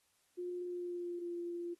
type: tone with pitch glide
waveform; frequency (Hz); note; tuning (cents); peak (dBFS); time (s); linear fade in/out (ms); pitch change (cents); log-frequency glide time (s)
sine; 356 to 345.7; F4 to F4; +33 to -18; -38; 0.37-1.75; 20; -51; 0.63-1.34
effects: white hiss -75 dBFS RMS until 1.79 s + AAC 32 kbps